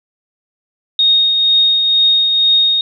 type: tone with tremolo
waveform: sine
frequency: 3720 Hz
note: A#7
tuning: 4 cents flat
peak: -7 dBFS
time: 0.99-2.81 s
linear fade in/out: 2 ms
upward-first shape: triangle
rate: 2.1 Hz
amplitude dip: 40%
effects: none